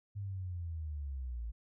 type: linear sweep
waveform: sine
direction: down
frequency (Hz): 102.3 to 54.2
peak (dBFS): -37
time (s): 0.15-1.52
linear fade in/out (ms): 20
effects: none